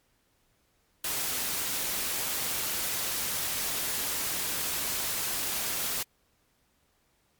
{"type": "noise", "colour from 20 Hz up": "white", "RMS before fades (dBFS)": -31, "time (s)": [1.04, 6.03], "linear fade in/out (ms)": 5, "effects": ["pink hiss -70 dBFS RMS until 7.39 s", "MP3 96 kbps"]}